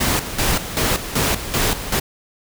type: noise with tremolo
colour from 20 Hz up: pink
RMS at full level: -18 dBFS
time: 0-2 s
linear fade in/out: 10 ms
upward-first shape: square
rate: 2.6 Hz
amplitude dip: 70%
effects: none